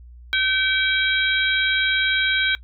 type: harmonic tone with a mistuned harmonic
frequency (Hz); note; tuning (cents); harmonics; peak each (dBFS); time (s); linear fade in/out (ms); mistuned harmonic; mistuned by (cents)
769; G5; -33; 2 / 3 / 4 / 5; -21 / -23 / -24 / -25; 0.33-2.55; 0; 4; +92
effects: noise-tail reverb RT60 0.1 s tail -21 dB re dry + added 60 Hz sine -40 dBFS peak until 2.63 s